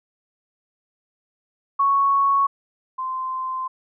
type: tone pair in turn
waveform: sine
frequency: 1108.7 / 1038.6 Hz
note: C#6 / C6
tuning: 0 / -13 cents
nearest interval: minor second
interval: 113 cents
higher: first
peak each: -15 / -24 dBFS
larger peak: first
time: 1.79-2.47 / 2.98-3.68 s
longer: second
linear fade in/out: 10 ms
effects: none